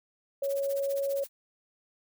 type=tone; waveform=sine; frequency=554.4 Hz; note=C#5; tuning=in tune; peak=-27 dBFS; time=0.42-1.24 s; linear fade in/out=5 ms
type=noise with tremolo; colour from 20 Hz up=blue; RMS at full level=-42 dBFS; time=0.43-1.29 s; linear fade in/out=10 ms; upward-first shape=sine; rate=15 Hz; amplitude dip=95%
effects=none